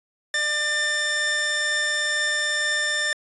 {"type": "tone pair together", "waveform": "sawtooth", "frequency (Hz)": [597.7, 1791], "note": ["D5", "A6"], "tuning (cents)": [30, 30], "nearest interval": "octave + perfect fifth", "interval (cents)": 1900, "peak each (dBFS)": [-29, -18], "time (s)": [0.34, 3.13], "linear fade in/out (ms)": 2, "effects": ["resampled to 22050 Hz"]}